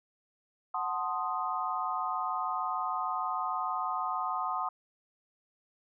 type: chord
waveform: sine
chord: F# diminished seventh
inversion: none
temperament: equal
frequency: 740 / 880 / 1046.5 / 1244.5 Hz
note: F#5 / A5 / C6 / Eb6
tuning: 0 / 0 / 0 / 0 cents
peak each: -36 / -38 / -35 / -34 dBFS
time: 0.74-4.69 s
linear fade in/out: 5 ms
effects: none